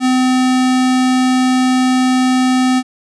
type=tone; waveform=square; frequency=255.7 Hz; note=C4; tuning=40 cents flat; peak=-11 dBFS; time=0-2.83 s; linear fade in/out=50 ms; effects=resampled to 22050 Hz